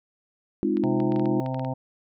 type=chord; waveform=sine; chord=F minor seventh; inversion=first; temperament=equal with one note detuned; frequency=207.7 / 261.6 / 308.6 / 349.2 Hz; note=Ab3 / C4 / Eb4 / F4; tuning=0 / 0 / -14 / 0 cents; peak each=-27 / -29 / -25 / -26 dBFS; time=0.63-1.4 s; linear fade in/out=0 ms
type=clicks; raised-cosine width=0.3 ms; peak=-25 dBFS; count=11; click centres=0.77 / 0.838 / 1.002 / 1.121 / 1.161 / 1.196 / 1.257 / 1.462 / 1.545 / 1.595 / 1.648 s
type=harmonic tone; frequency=130.5 Hz; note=C3; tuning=4 cents flat; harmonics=1 / 2 / 4 / 5 / 6 / 7; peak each=-29 / -32 / -35 / -36 / -37 / -37 dBFS; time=0.83-1.74 s; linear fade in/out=10 ms
effects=none